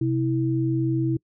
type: tone pair together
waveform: sine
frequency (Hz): 129.4 / 325.5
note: C3 / E4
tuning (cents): -19 / -22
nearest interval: octave + major third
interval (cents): 1597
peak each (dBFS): -23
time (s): 0.01-1.17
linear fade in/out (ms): 5
effects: noise-tail reverb RT60 0.1 s tail -25 dB re dry